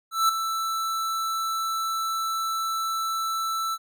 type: tone with ADSR envelope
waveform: square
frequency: 1324 Hz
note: E6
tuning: 7 cents sharp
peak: -17 dBFS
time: 0.11-3.78 s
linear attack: 180 ms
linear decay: 5 ms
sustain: -9 dB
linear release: 46 ms
effects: none